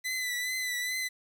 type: tone with vibrato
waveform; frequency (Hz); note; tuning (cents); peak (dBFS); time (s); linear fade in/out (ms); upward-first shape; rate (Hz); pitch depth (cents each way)
sawtooth; 2000; B6; +21; -27; 0.04-1.09; 20; triangle; 2.4; 45
effects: 10-bit